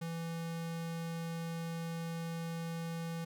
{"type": "tone", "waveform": "square", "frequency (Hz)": 166.1, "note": "E3", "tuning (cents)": 13, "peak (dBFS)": -38, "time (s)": [0.01, 3.25], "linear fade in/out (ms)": 10, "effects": []}